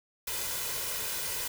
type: noise with comb filter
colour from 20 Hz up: white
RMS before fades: -34 dBFS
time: 0.27-1.48 s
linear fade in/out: 5 ms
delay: 2 ms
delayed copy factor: +0.55
effects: none